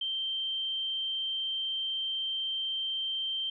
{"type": "tone", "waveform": "sine", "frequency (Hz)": 3136, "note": "G7", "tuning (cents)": 0, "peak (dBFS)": -30, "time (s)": [0.01, 3.5], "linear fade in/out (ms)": 5, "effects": []}